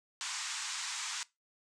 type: band-pass noise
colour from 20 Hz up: white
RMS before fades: -39 dBFS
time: 0.21-1.23 s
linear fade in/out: 0 ms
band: 880 to 8100 Hz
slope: 48 dB/octave
effects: noise-tail reverb RT60 0.2 s tail -20 dB re dry